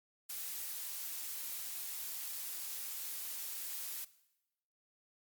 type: noise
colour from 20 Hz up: blue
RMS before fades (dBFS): -42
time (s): 0.29-4.05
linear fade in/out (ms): 10
effects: noise-tail reverb RT60 0.9 s tail -18 dB re dry + Opus 48 kbps